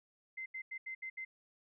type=tone bursts at uneven times; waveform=sine; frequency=2072 Hz; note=C7; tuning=17 cents flat; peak=-40 dBFS; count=6; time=0.37-0.46 / 0.54-0.62 / 0.71-0.78 / 0.86-0.95 / 1.02-1.1 / 1.17-1.25 s; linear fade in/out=10 ms; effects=none